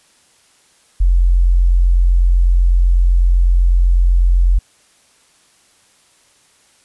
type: tone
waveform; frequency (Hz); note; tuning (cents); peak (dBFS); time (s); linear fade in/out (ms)
sine; 44; F1; +14; -8; 1-4.59; 10
effects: white hiss -53 dBFS RMS until 6.84 s + resampled to 24000 Hz